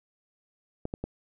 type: clicks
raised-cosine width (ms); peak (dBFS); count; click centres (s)
2; -19; 3; 0.854 / 0.939 / 1.04
effects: none